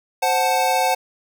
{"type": "chord", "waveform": "square", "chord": "F# diminished", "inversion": "second", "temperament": "equal with one note detuned", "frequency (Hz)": [523.3, 740, 876.4], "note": ["C5", "F#5", "A5"], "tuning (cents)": [0, 0, -7], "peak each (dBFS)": [-24, -20, -22], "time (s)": [0.22, 0.95], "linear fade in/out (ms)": 10, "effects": []}